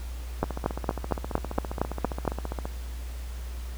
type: two click trains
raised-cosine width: 1 ms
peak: -18 / -9 dBFS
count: 34 / 9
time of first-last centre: 0.44-2.655 / 0.43-2.278 s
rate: 14.9 / 4.33 Hz
effects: added 60 Hz sine -33 dBFS peak until 3.77 s + pink hiss -48 dBFS RMS until 3.77 s